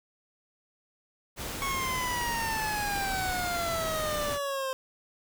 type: noise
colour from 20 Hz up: pink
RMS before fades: -36 dBFS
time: 1.36-4.39 s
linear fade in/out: 50 ms
type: exponential sweep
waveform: 25% pulse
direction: down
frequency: 1108.7 to 523.3 Hz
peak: -26 dBFS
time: 1.62-4.73 s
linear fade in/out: 0 ms
effects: none